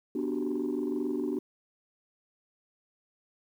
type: chord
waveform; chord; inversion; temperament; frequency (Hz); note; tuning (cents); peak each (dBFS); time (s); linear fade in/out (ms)
sine; G major seventh; first; equal; 246.9 / 293.7 / 370 / 392; B3 / D4 / F#4 / G4; 0 / 0 / 0 / 0; -33 / -31 / -33 / -36; 0.15-1.39; 5
effects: tanh soft clip ceiling -23 dBFS + 10-bit